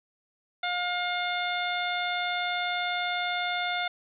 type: harmonic tone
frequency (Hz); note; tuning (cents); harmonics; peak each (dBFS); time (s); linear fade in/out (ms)
712; F5; +33; 1 / 2 / 3 / 4 / 5 / 6; -31 / -33 / -33 / -43 / -34 / -47; 0.63-3.88; 5
effects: none